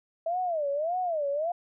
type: tone with vibrato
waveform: sine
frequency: 643 Hz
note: E5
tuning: 43 cents flat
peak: -26 dBFS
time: 0.26-1.52 s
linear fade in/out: 5 ms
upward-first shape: sine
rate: 1.7 Hz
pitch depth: 240 cents each way
effects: none